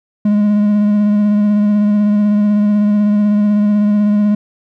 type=tone with vibrato; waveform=triangle; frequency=207.7 Hz; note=G#3; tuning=in tune; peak=-7 dBFS; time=0.25-4.35 s; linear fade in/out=5 ms; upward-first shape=sine; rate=16 Hz; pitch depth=20 cents each way; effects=none